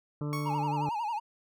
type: harmonic tone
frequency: 147.5 Hz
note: D3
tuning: 8 cents sharp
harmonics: 1 / 2 / 3 / 4 / 6 / 7 / 8 / 9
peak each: -32 / -37 / -42 / -47 / -52 / -52 / -50 / -53 dBFS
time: 0.21-0.89 s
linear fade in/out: 2 ms
type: tone with exponential decay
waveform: 30% pulse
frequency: 1108.7 Hz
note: C#6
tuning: in tune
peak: -30 dBFS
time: 0.33-0.84 s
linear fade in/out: 0 ms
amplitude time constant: 110 ms
type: tone with vibrato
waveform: triangle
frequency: 887 Hz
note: A5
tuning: 14 cents sharp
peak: -28 dBFS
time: 0.45-1.2 s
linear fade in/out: 20 ms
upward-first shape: sine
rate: 11 Hz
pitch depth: 130 cents each way
effects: none